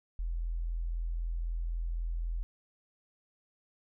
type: tone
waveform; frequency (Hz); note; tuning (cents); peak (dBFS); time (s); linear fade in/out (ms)
sine; 41.94; E1; +31; -31; 0.19-2.43; 0
effects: none